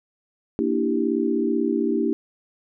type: chord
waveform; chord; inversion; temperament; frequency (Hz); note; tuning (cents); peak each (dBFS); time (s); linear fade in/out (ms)
sine; E half-diminished seventh; second; equal; 233.1 / 293.7 / 329.6 / 392; Bb3 / D4 / E4 / G4; 0 / 0 / 0 / 0; -25; 0.59-2.13; 0
effects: none